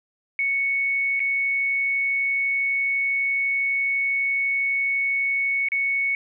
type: tone with dropouts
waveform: sine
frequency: 2217 Hz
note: C#7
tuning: in tune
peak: -20 dBFS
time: 0.39-6.15 s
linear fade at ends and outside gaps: 1 ms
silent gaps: 1.195-1.202 / 5.686-5.719 s
effects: none